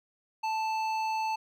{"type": "tone with hard clipping", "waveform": "sine", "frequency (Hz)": 880, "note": "A5", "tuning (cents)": 0, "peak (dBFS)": -30, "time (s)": [0.43, 1.36], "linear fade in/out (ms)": 10, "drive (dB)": 11, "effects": []}